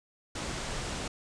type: low-pass noise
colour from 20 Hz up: pink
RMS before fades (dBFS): -36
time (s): 0.35-1.08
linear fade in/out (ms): 5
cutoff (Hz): 8900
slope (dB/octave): 48
effects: none